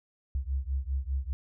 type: beating tone pair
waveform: sine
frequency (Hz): 65 / 70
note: C2 / C#2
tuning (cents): -11 / +18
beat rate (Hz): 5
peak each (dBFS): -31 / -32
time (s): 0.35-1.33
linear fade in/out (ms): 0
effects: none